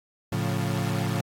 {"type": "chord", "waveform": "35% pulse", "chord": "A augmented", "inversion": "none", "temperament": "equal", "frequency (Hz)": [110, 138.59, 174.61], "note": ["A2", "C#3", "E#3"], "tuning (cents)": [0, 0, 0], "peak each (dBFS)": [-27, -28, -28], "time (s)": [0.32, 1.21], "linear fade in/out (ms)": 5, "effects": ["AAC 48 kbps"]}